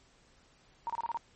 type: tone bursts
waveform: sine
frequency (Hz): 932.3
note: A#5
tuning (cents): 0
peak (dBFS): -31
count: 6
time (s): 0.87-1.172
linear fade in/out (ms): 0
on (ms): 27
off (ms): 28
effects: pink hiss -64 dBFS RMS until 1.35 s + MP3 32 kbps